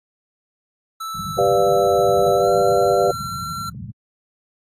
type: tone with pitch glide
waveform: square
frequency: 1318.5 to 1358.7 Hz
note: E6 to F6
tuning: 0 to -48 cents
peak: -27 dBFS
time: 1-3.7 s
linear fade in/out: 10 ms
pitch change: +52 cents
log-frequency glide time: 2.36-2.49 s
type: low-pass noise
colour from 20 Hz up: white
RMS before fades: -30 dBFS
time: 1.14-3.92 s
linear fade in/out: 10 ms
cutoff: 190 Hz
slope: 48 dB/octave
type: chord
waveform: sine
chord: G dominant seventh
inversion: none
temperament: equal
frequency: 392 / 493.9 / 587.3 / 698.5 Hz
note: G4 / B4 / D5 / F5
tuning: 0 / 0 / 0 / 0 cents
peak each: -19 dBFS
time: 1.38-3.11 s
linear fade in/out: 5 ms
effects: high-pass 100 Hz 12 dB/octave + AAC 48 kbps